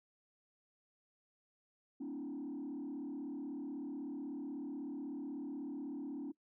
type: tone with frequency modulation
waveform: sine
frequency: 283.2 Hz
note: C#4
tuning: 37 cents sharp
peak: -38 dBFS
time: 2-6.32 s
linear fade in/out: 10 ms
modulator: 36.2 Hz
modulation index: 1.1
effects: noise-tail reverb RT60 0.1 s tail -21 dB re dry + tanh soft clip ceiling -38 dBFS